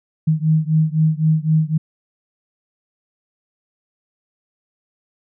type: beating tone pair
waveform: sine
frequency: 155.56 / 159.46 Hz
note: D#3 / D#3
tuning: 0 / +43 cents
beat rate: 3.9 Hz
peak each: -16 / -17 dBFS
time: 0.27-1.78 s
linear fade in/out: 10 ms
effects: none